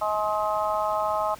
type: harmonic tone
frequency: 211.5 Hz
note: G#3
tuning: 32 cents sharp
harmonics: 3 / 4 / 5 / 6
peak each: -27 / -28 / -29 / -30 dBFS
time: 0.01-1.35 s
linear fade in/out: 10 ms
effects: pink hiss -47 dBFS RMS until 1.39 s